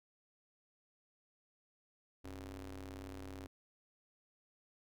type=ring-modulated tone; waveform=sawtooth; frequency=98 Hz; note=G2; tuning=in tune; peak=-39 dBFS; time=2.24-3.47 s; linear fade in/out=10 ms; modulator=177 Hz; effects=none